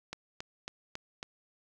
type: click train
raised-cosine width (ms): 0.2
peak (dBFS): -21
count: 5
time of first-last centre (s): 0.13-1.229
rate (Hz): 3.64
effects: none